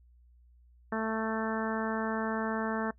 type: harmonic tone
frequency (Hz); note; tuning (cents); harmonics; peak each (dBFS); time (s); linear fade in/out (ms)
221.3; A3; +10; 1 / 2 / 3 / 4 / 5 / 6 / 7 / 8; -33 / -36 / -38 / -39 / -40 / -41 / -41 / -42; 0.92-2.91; 5
effects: noise-tail reverb RT60 0.1 s tail -21 dB re dry + added 60 Hz sine -57 dBFS peak until 2.98 s